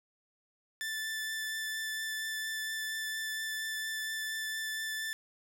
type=tone with vibrato; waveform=sawtooth; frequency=1760 Hz; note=A6; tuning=in tune; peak=-31 dBFS; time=0.81-5.13 s; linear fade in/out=0 ms; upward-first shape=triangle; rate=4.3 Hz; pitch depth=11 cents each way; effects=none